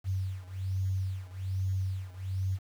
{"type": "beating tone pair", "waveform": "sine", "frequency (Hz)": [94.3, 95.5], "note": ["F#2", "G2"], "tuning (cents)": [33, -45], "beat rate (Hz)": 1.2, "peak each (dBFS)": [-32, -34], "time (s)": [0.04, 2.59], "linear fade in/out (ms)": 50, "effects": ["9-bit"]}